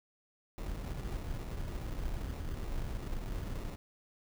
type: noise with sample-and-hold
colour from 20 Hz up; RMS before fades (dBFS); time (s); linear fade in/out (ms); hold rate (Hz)
brown; -38; 0.58-3.76; 0; 1575
effects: none